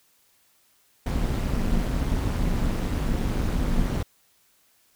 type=noise with amplitude modulation; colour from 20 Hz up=brown; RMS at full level=-21 dBFS; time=1.06-4.03 s; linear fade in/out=5 ms; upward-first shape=sine; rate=206 Hz; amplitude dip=75%; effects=white hiss -63 dBFS RMS until 4.95 s